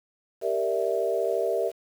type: chord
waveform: sine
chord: E half-diminished seventh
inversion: first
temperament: equal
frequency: 392 / 466.2 / 587.3 / 659.3 Hz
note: G4 / Bb4 / D5 / E5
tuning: 0 / 0 / 0 / 0 cents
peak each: -29 / -28 / -30 / -28 dBFS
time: 0.41-1.72 s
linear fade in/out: 50 ms
effects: 8-bit